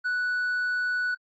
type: tone with tanh clipping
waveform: triangle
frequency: 1480 Hz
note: F#6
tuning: in tune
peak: -25 dBFS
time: 0.04-1.15 s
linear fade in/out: 20 ms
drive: 7 dB
effects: AAC 32 kbps